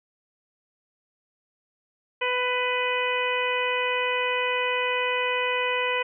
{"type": "harmonic tone", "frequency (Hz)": 498.1, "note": "B4", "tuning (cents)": 15, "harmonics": [1, 2, 3, 4, 5, 6], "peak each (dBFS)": [-28, -29, -34, -30, -29, -33], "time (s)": [2.21, 6.03], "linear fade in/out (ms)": 10, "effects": []}